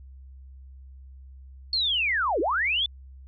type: linear two-way sweep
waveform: sine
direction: down then up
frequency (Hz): 4391 to 296.1 to 3538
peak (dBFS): -22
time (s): 1.73-2.86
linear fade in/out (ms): 2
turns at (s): 2.4
effects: added 66 Hz sine -43 dBFS peak until 3.27 s